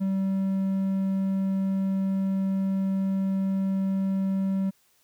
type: tone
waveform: triangle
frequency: 192.7 Hz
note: G3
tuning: 29 cents flat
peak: -21 dBFS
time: 0-4.71 s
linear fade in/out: 20 ms
effects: white hiss -65 dBFS RMS until 5.03 s